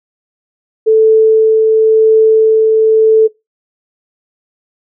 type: tone with tremolo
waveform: sine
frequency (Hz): 440.1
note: A4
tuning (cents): 0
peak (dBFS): -3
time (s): 0.86-3.28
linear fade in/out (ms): 20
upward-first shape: triangle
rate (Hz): 0.95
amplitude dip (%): 25
effects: noise-tail reverb RT60 0.2 s tail -21 dB re dry